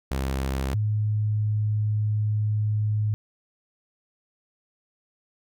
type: tone pair in turn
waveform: sawtooth / sine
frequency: 66.8 / 106.29 Hz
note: C2 / G#2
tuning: +36 / +41 cents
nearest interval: minor sixth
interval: 805 cents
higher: second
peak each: -21 / -21 dBFS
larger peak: neither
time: 0.11-0.74 / 0.74-3.14 s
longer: second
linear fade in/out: 0 ms
effects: none